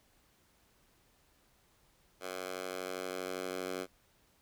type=tone with high-pass filter sweep; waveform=10% pulse; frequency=92.5 Hz; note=F#2; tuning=in tune; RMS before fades=-40 dBFS; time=2.2-3.87 s; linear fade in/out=50 ms; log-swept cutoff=580 to 340 Hz; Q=0.99; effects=pink hiss -69 dBFS RMS until 4.41 s